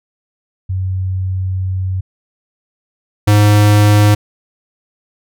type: tone pair in turn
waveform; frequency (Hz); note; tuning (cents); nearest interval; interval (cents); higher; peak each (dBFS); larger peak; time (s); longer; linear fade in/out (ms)
sine / square; 93.6 / 104.22; F#2 / G#2; +20 / +7; major second; 187; second; -15 / -7; second; 0.69-2.01 / 3.27-4.15; first; 10
effects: none